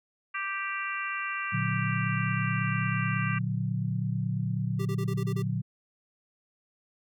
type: harmonic tone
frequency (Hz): 392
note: G4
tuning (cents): 0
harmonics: 3 / 4 / 5 / 6 / 7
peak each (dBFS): -35 / -36 / -37 / -38 / -38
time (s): 0.34-3.39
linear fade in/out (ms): 10
type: chord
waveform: sine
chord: Bb augmented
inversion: none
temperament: just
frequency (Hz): 116.54 / 145.68 / 182.1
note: Bb2 / D3 / F#3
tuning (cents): 0 / -14 / -27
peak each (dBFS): -30 / -32 / -32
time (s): 1.52-5.62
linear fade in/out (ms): 20
type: tone bursts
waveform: square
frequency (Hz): 392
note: G4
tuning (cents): 0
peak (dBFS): -35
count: 7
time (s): 4.79-5.425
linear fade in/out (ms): 10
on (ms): 65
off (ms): 30
effects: none